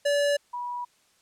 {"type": "tone pair in turn", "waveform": ["square", "sine"], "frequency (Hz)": [575, 973.2], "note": ["D5", "B5"], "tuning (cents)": [-37, -26], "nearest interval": "major sixth", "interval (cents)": 911, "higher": "second", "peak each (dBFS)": [-22, -30], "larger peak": "first", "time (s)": [[0.05, 0.37], [0.53, 0.85]], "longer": "neither", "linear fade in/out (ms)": 10, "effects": ["white hiss -64 dBFS RMS until 1.21 s", "low-pass 9000 Hz 12 dB/octave"]}